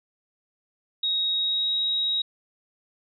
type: tone with pitch glide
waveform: sine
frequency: 3778 to 3806 Hz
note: A#7 to A#7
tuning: +22 to +35 cents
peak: -22 dBFS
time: 1.03-2.22 s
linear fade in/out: 5 ms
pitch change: +13 cents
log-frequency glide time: 1.34-1.76 s
effects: none